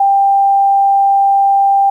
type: tone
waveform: sine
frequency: 791 Hz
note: G5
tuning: 15 cents sharp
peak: -7 dBFS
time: 0-1.9 s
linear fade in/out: 5 ms
effects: 8-bit